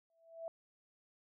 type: tone with exponential growth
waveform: sine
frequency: 660 Hz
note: E5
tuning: 2 cents sharp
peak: -38 dBFS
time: 0.1-0.48 s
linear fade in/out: 1 ms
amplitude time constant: 81 ms
effects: none